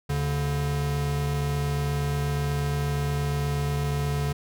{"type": "tone pair together", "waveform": "square", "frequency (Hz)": [75.2, 143.6], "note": ["D2", "D3"], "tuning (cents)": [42, -39], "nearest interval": "major seventh", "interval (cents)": 1119, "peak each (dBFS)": [-31, -26], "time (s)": [0.09, 4.33], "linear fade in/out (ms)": 10, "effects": []}